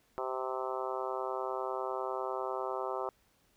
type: harmonic tone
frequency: 130 Hz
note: C3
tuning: 11 cents flat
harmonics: 3 / 4 / 5 / 6 / 7 / 8 / 9 / 10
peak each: -39 / -40 / -41 / -42 / -42 / -43 / -44 / -44 dBFS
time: 0.18-3.09 s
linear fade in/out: 0 ms
effects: pink hiss -70 dBFS RMS until 3.56 s